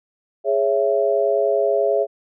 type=chord; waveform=sine; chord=C# minor; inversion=second; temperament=just; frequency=415.8 / 554.4 / 665.2 Hz; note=G#4 / C#5 / E5; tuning=+2 / 0 / +16 cents; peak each=-20 dBFS; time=0.44-2.07 s; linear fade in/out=50 ms; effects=none